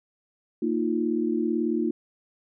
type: chord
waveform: sine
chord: Bb suspended fourth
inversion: none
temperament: equal with one note detuned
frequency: 229.9 / 311.1 / 349.2 Hz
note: Bb3 / Eb4 / F4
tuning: -24 / 0 / 0 cents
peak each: -27 dBFS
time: 0.62-1.91 s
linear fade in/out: 5 ms
effects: none